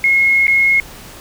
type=tone with dropouts; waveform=sine; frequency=2163 Hz; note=C#7; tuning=43 cents flat; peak=-9 dBFS; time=0.04-0.8 s; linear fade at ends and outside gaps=1 ms; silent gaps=0.469-0.48 s; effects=pink hiss -36 dBFS RMS until 1.2 s